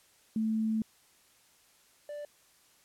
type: tone pair in turn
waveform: sine / triangle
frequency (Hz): 220 / 587.3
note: A3 / D5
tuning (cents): 0 / 0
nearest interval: octave + perfect fourth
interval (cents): 1700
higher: second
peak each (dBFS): -27 / -36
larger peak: first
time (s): 0.36-0.82 / 2.09-2.25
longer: first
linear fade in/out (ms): 2
effects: white hiss -64 dBFS RMS until 2.84 s + low-pass 12000 Hz 12 dB/octave